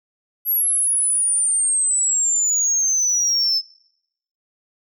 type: exponential sweep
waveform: sine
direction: down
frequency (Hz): 11730 to 5200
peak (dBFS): -14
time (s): 0.45-3.62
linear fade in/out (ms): 50
effects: noise-tail reverb RT60 0.8 s tail -25 dB re dry + tanh soft clip ceiling -14 dBFS